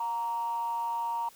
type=tone with frequency modulation; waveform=sine; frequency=932.3 Hz; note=A#5; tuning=in tune; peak=-28 dBFS; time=0-1.29 s; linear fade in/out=5 ms; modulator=216 Hz; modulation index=0.34; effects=tanh soft clip ceiling -24 dBFS + white hiss -56 dBFS RMS until 1.35 s